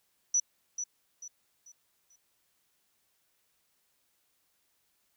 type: tone with echo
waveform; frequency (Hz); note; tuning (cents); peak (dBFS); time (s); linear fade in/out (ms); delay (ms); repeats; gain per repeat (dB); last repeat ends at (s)
sine; 5920; F#8; 0; -23; 0.34-0.4; 5; 440; 4; -9; 2.16
effects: white hiss -74 dBFS RMS until 5.16 s